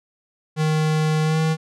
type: tone with pitch glide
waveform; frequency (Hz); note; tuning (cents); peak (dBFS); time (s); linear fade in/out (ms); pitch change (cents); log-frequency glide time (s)
square; 155.56 to 158.74; D#3 to D#3; 0 to +35; -18; 0.56-1.57; 50; +35; 1.23-1.39
effects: low-pass 8000 Hz 12 dB/octave